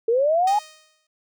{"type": "linear sweep", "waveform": "sine", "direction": "up", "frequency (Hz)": [440, 853], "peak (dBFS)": -16, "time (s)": [0.08, 0.59], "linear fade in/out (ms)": 5}
{"type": "tone with exponential decay", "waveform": "5% pulse", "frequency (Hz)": 622.3, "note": "D#5", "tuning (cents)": 0, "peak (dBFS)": -19, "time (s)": [0.47, 1.07], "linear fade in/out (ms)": 5, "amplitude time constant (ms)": 130}
{"effects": []}